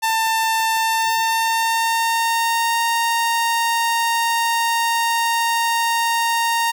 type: tone with pitch glide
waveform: sawtooth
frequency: 894 to 926.1 Hz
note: A5 to A#5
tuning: +27 to -12 cents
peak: -13 dBFS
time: 0.02-6.72 s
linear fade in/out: 20 ms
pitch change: +61 cents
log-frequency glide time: 0.74-2.8 s
effects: none